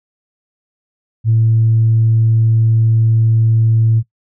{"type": "tone", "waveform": "sine", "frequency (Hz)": 112.5, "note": "A2", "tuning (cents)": 39, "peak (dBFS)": -8, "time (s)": [1.24, 4.03], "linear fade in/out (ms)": 50, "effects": ["noise-tail reverb RT60 0.1 s tail -19 dB re dry", "tanh soft clip ceiling -4 dBFS"]}